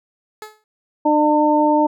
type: tone with exponential decay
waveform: 15% pulse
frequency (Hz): 428.9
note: A4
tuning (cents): -44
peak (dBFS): -22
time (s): 0.42-0.64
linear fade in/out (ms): 1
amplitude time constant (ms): 47
type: harmonic tone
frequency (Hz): 300.9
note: D4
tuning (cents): +42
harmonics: 1 / 2 / 3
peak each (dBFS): -16 / -18 / -16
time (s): 1.05-1.87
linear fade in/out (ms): 10
effects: none